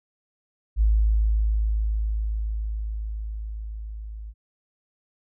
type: tone with level ramp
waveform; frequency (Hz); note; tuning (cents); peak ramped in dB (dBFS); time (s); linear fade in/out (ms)
sine; 53.6; A1; -45; -15 to -34; 0.76-4.34; 50
effects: none